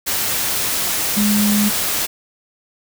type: tone in noise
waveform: sine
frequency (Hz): 207.7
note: G#3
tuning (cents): 0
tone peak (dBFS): -14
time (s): 1.16-1.7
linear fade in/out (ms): 20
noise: white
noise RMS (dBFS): -20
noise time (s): 0.06-2.07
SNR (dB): +3
effects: none